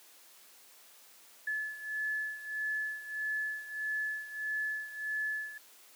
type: beating tone pair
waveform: sine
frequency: 1722 / 1723.6 Hz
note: A6 / A6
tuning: -38 / -36 cents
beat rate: 1.6 Hz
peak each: -35 / -39 dBFS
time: 1.47-5.58 s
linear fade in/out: 5 ms
effects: white hiss -58 dBFS RMS until 5.95 s + high-pass 300 Hz 12 dB/octave